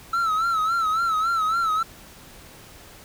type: tone with vibrato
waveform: triangle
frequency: 1318.5 Hz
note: E6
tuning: in tune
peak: -18 dBFS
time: 0.13-1.83 s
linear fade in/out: 5 ms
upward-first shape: sine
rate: 3.6 Hz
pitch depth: 84 cents each way
effects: pink hiss -46 dBFS RMS until 3.04 s